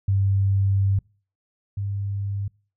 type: tone pair in turn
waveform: sine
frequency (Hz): 98 / 99.94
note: G2 / G2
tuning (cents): 0 / +34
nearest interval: unison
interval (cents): 34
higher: second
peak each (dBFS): -17 / -24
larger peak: first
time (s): 0.08-0.99 / 1.77-2.48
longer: first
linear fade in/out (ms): 5
effects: noise-tail reverb RT60 0.4 s tail -26 dB re dry